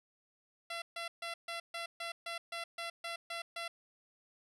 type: tone bursts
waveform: 10% pulse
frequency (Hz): 678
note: E5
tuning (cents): +49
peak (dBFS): -30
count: 12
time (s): 0.7-3.68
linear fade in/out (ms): 5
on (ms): 120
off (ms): 140
effects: low-pass 9000 Hz 12 dB/octave